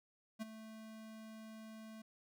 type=tone with ADSR envelope; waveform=square; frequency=220 Hz; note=A3; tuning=in tune; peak=-39 dBFS; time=0.39-2.02 s; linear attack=29 ms; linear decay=19 ms; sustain=-12 dB; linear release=6 ms; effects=none